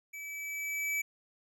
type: tone with level ramp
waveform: square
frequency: 2300 Hz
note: D7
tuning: 37 cents flat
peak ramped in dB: -42 to -30 dBFS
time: 0.13-1.02 s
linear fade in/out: 10 ms
effects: none